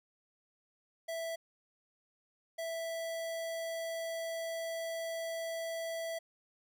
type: tone bursts at uneven times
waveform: square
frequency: 659.3 Hz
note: E5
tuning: in tune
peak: -37 dBFS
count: 2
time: 1.08-1.36 / 2.58-6.19 s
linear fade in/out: 10 ms
effects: none